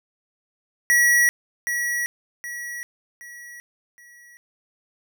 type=tone with echo; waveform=square; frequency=1926 Hz; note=B6; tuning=44 cents flat; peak=-15 dBFS; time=0.9-1.29 s; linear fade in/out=0 ms; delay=770 ms; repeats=4; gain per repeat=-8 dB; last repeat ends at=4.37 s; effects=none